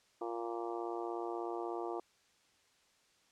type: harmonic tone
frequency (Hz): 116.54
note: A#2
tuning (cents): 0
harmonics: 3 / 4 / 5 / 6 / 7 / 8 / 9 / 10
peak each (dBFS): -40 / -44 / -53 / -44 / -48 / -48 / -55 / -49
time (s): 0.21-2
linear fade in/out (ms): 5
effects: white hiss -70 dBFS RMS until 3.31 s + low-pass 7000 Hz 12 dB/octave